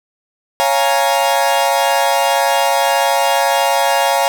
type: chord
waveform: 40% pulse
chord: Bb minor seventh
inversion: first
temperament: equal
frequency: 554.4 / 698.5 / 830.6 / 932.3 Hz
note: Db5 / F5 / Ab5 / Bb5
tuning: 0 / 0 / 0 / 0 cents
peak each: -17 dBFS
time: 0.6-4.28 s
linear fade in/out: 0 ms
effects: none